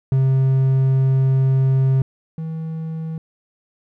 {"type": "tone pair in turn", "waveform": "triangle", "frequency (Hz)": [133, 160.76], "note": ["C3", "E3"], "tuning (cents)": [29, -43], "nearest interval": "minor third", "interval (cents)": 328, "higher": "second", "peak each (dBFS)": [-11, -22], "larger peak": "first", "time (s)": [[0.12, 2.02], [2.38, 3.18]], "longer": "first", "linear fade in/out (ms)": 2, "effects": []}